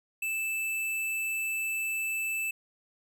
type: tone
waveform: square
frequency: 2637 Hz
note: E7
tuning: in tune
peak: -30 dBFS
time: 0.22-2.51 s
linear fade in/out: 5 ms
effects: none